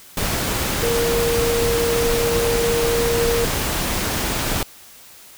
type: tone in noise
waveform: sine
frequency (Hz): 467.9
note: A#4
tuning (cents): +6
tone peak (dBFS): -18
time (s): 0.83-3.45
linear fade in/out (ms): 2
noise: pink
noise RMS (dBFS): -22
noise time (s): 0.17-4.63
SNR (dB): +1
effects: white hiss -44 dBFS RMS until 5.37 s